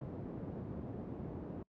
pink band-pass noise, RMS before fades -44 dBFS, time 0.01-1.63 s, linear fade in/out 5 ms, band 110 to 410 Hz, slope 12 dB/octave, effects noise-tail reverb RT60 0.1 s tail -26 dB re dry

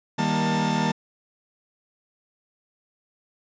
40% pulse tone cluster, 158.4 / 198.3 / 236.5 / 891 Hz, D#3 / G3 / A#3 / A5, +31 / +20 / +25 / +22 cents, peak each -26 dBFS, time 0.18-0.92 s, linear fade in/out 10 ms, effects resampled to 16000 Hz

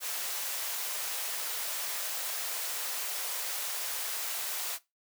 white high-pass noise, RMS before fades -35 dBFS, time 0-4.79 s, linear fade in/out 50 ms, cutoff 480 Hz, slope 24 dB/octave, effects noise-tail reverb RT60 0.2 s tail -18 dB re dry

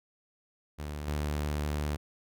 sawtooth tone with level steps, 74.2 Hz, D2, 18 cents sharp, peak -32 / -26 dBFS, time 0.78-1.97 s, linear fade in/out 20 ms, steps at 1.07 s, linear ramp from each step 10 ms, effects none

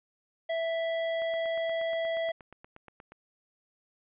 square tone, 659.3 Hz, E5, in tune, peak -29 dBFS, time 0.49-2.32 s, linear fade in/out 10 ms
click train, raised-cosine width 0.5 ms, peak -33 dBFS, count 17, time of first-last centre 1.22-3.12 s, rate 8.42 Hz
effects resampled to 8000 Hz + 11-bit

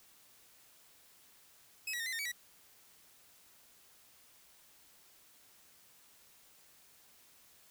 sawtooth tone with pitch steps, 2562 / 1925 / 1834 / 2037 / 1830 / 2273 / 1937 Hz, E7 / B6 / A#6 / C7 / A#6 / C#7 / B6, -50 / -45 / -29 / -47 / -32 / +43 / -34 cents, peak -33 dBFS, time 1.87-2.318 s, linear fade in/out 5 ms, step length 64 ms, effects white hiss -63 dBFS RMS until 7.7 s

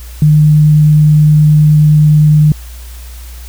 sine tone, 151.6 Hz, D#3, 45 cents flat, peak -3 dBFS, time 0.22-2.52 s, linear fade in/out 2 ms, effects added 60 Hz sine -26 dBFS peak until 3.48 s + white hiss -37 dBFS RMS until 3.48 s

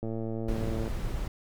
click train, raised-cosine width 2 ms, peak -22 dBFS, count 96, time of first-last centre 0.03-0.878 s, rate 112 Hz
brown noise, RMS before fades -32 dBFS, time 0.48-1.28 s, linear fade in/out 5 ms
effects none

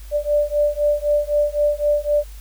sine beating tone pair, 587 / 590.9 Hz, D5 / D5, -1 / +10 cents, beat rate 3.9 Hz, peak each -19 dBFS, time 0.11-2.24 s, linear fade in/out 50 ms, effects added 50 Hz sine -34 dBFS peak until 2.4 s + white hiss -48 dBFS RMS until 2.4 s

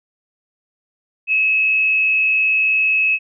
sine tone with frequency modulation, 2579 Hz, E7, 39 cents flat, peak -13 dBFS, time 1.27-3.19 s, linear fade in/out 50 ms, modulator 139 Hz, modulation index 0.24, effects none

